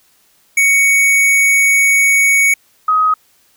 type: tone pair in turn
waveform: square / sine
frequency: 2232 / 1260.7 Hz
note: C#7 / D#6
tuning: +11 / +22 cents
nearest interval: minor seventh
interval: 989 cents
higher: first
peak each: -9 dBFS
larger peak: neither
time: 0.57-2.54 / 2.88-3.14 s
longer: first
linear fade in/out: 5 ms
effects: white hiss -54 dBFS RMS until 3.56 s